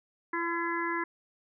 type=harmonic tone; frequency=338.5 Hz; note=E4; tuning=46 cents sharp; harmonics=1 / 3 / 4 / 5 / 6; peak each=-34 / -33 / -40 / -35 / -38 dBFS; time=0.33-1.04 s; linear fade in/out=5 ms; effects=none